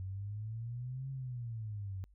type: exponential two-way sweep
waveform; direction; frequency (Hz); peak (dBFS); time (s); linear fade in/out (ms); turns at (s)
sine; up then down; 92.5 to 136 to 92.5; -38; 0-2.04; 0; 1.1
effects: added 50 Hz sine -60 dBFS peak until 2.14 s